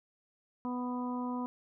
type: harmonic tone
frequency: 247.8 Hz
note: B3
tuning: 6 cents sharp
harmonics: 1 / 2 / 3 / 4 / 5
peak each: -34 / -45 / -46 / -40 / -50 dBFS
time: 0.65-1.46 s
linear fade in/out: 0 ms
effects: none